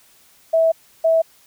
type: tone pair in turn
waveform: sine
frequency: 652 / 652 Hz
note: E5 / E5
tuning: -19 / -19 cents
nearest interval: unison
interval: 0 cents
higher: neither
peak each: -12 dBFS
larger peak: neither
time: 0.53-0.72 / 1.04-1.22 s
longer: first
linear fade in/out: 10 ms
effects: white hiss -53 dBFS RMS until 1.46 s